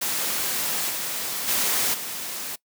white noise with level steps, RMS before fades -26 / -29 / -23 / -32 dBFS, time 0.01-2.56 s, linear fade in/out 10 ms, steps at 0.89 / 1.47 / 1.93 s, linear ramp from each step 20 ms, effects noise-tail reverb RT60 0.1 s tail -22 dB re dry + high-pass 150 Hz 12 dB/octave

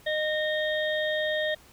harmonic tone with a mistuned harmonic, 615 Hz, D#5, 20 cents flat, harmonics 1 / 3 / 5 / 6, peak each -27 / -30 / -37 / -36 dBFS, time 0.06-1.55 s, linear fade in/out 10 ms, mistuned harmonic 5, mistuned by +84 cents, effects pink hiss -55 dBFS RMS until 1.72 s

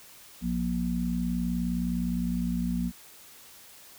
harmonic tone, 59.6 Hz, A#1, 39 cents sharp, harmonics 1 / 3 / 4, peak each -34 / -29 / -30 dBFS, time 0.41-2.92 s, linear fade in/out 50 ms, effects white hiss -51 dBFS RMS until 3.98 s

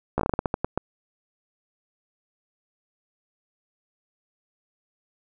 slowing click train, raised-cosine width 1 ms, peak -9 dBFS, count 12, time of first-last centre 0.18-0.776 s, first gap 14 ms, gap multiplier 1.25, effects none

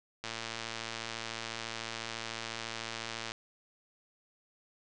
click train, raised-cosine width 0.2 ms, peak -20 dBFS, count 352, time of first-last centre 0.24-3.319 s, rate 114 Hz, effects resampled to 22050 Hz + 9-bit

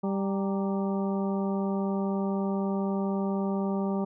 harmonic tone with a mistuned harmonic, 196 Hz, G3, in tune, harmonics 1 / 2 / 3 / 4 / 5 / 6, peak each -27 / -33 / -37 / -39 / -41 / -43 dBFS, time 0.03-4.05 s, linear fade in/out 10 ms, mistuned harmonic 5, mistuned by -89 cents, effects none

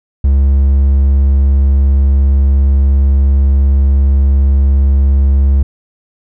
triangle tone, 68.6 Hz, C#2, 17 cents flat, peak -4 dBFS, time 0.24-5.63 s, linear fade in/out 5 ms, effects none

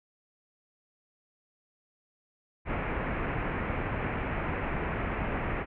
pink low-pass noise, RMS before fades -32 dBFS, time 2.65-5.66 s, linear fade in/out 50 ms, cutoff 2500 Hz, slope 48 dB/octave, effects none

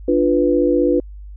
sine chord, B diminished, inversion first, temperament equal, 293.7 / 349.2 / 493.9 Hz, D4 / F4 / B4, 0 / 0 / 0 cents, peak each -17 dBFS, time 0.08-1 s, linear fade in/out 5 ms, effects added 50 Hz sine -32 dBFS peak until 1.36 s

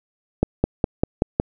accelerating click train, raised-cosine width 2 ms, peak -3 dBFS, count 6, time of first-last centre 0.43-1.399 s, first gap 210 ms, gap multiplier 0.96, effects none

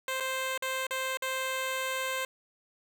10% pulse tone with dropouts, 523.3 Hz, C5, in tune, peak -22 dBFS, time 0.08-2.25 s, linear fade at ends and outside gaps 2 ms, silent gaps 0.201-0.205 / 0.577-0.623 / 0.868-0.908 / 1.172-1.222 s, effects none

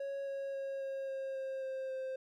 triangle tone with pitch steps, 553 / 548.9 / 544.8 / 540.7 / 536.6 / 532.6 / 528.6 / 524.7 Hz, C#5 / C#5 / C#5 / C#5 / C5 / C5 / C5 / C5, -4 / -17 / -30 / -43 / +44 / +31 / +18 / +5 cents, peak -35 dBFS, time 0-2.16 s, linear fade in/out 5 ms, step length 270 ms, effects none

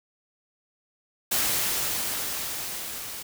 white noise with level ramp, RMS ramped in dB -24 to -37 dBFS, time 1.31-3.23 s, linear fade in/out 10 ms, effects none

